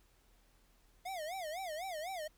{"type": "tone with vibrato", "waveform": "square", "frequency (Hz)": 685, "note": "F5", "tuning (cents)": -34, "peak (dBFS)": -40, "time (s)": [1.05, 2.28], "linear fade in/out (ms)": 10, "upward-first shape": "sine", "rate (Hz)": 4, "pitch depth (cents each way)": 220, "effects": ["added 40 Hz sine -67 dBFS peak until 2.37 s", "pink hiss -71 dBFS RMS until 2.37 s"]}